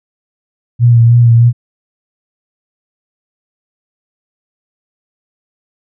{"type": "tone with vibrato", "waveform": "sine", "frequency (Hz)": 118.1, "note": "A#2", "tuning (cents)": 23, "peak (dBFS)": -3, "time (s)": [0.79, 1.53], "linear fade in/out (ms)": 50, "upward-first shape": "sine", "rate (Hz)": 3.2, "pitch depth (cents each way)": 31, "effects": []}